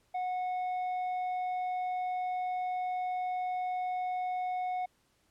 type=tone with tanh clipping; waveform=sine; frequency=732 Hz; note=F#5; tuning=19 cents flat; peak=-32 dBFS; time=0.14-4.86 s; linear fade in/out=10 ms; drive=5 dB; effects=pink hiss -71 dBFS RMS until 5.3 s + low-pass 12000 Hz 12 dB/octave